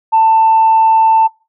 sine tone, 890 Hz, A5, 20 cents sharp, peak -5 dBFS, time 0.12-1.28 s, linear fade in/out 20 ms, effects noise-tail reverb RT60 0.3 s tail -22 dB re dry + tanh soft clip ceiling -2 dBFS

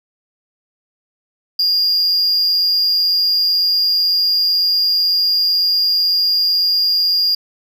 triangle tone with amplitude modulation, 4817 Hz, D8, 43 cents sharp, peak -9 dBFS, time 1.59-7.35 s, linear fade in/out 5 ms, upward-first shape sine, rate 178 Hz, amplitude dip 50%, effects none

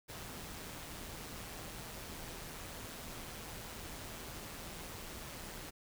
pink noise with amplitude modulation, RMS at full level -45 dBFS, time 0.08-5.71 s, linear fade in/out 20 ms, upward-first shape sine, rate 162 Hz, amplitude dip 40%, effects none

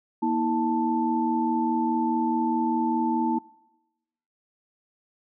sine tone cluster, 237.4 / 322.2 / 882 Hz, A#3 / E4 / A5, +32 / -39 / +4 cents, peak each -26 dBFS, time 0.22-3.39 s, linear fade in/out 10 ms, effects noise-tail reverb RT60 1.0 s tail -24 dB re dry

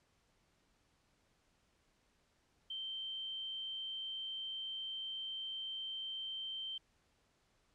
sine tone, 3123 Hz, G7, 7 cents flat, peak -40 dBFS, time 2.7-6.78 s, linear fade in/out 5 ms, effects pink hiss -75 dBFS RMS until 7.74 s + low-pass 8000 Hz 12 dB/octave

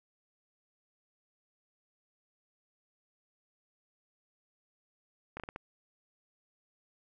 slowing click train, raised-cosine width 0.5 ms, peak -25 dBFS, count 5, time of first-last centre 5.37-5.561 s, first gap 28 ms, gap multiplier 1.37, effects none

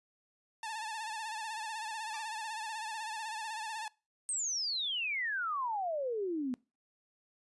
sawtooth tone with vibrato, 880 Hz, A5, in tune, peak -34 dBFS, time 0.63-3.88 s, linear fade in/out 2 ms, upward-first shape sine, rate 16 Hz, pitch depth 69 cents each way
10% pulse tone with exponential decay, 1174.7 Hz, D6, in tune, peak -35 dBFS, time 2.14-2.36 s, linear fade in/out 2 ms, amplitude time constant 47 ms
sine exponential sweep, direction down, 8640 to 241.3 Hz, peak -32 dBFS, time 4.29-6.54 s, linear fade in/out 0 ms
effects noise-tail reverb RT60 0.3 s tail -23 dB re dry + resampled to 24000 Hz

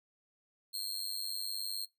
sawtooth tone with amplitude modulation, 4231 Hz, C8, 19 cents sharp, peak -29 dBFS, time 0.73-1.86 s, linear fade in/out 20 ms, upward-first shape sine, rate 99.7 Hz, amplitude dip 90%, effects noise-tail reverb RT60 0.2 s tail -22 dB re dry

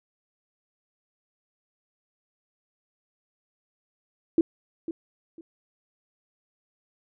sine tone with echo, 329.6 Hz, E4, in tune, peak -15 dBFS, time 4.38-4.41 s, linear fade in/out 2 ms, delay 500 ms, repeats 2, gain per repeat -13 dB, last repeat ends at 5.41 s, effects none

